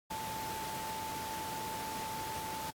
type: tone in noise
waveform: sine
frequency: 880 Hz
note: A5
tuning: in tune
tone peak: -39 dBFS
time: 0.1-2.71 s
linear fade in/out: 10 ms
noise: pink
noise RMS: -42 dBFS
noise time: 0.1-2.71 s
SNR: 0 dB
effects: high-pass 100 Hz 12 dB/octave + AAC 64 kbps